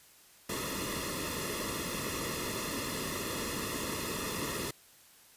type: noise with comb filter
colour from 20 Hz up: pink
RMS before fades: -36 dBFS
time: 0.49-4.71 s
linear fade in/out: 5 ms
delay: 1.3 ms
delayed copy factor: -0.9
effects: white hiss -59 dBFS RMS until 5.36 s + resampled to 32000 Hz